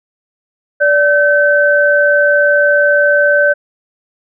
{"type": "tone pair together", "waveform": "sine", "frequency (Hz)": [581.7, 1536], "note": ["D5", "G6"], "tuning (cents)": [-17, -36], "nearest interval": "octave + perfect fourth", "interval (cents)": 1681, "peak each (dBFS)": -10, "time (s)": [0.8, 3.54], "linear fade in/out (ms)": 20, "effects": []}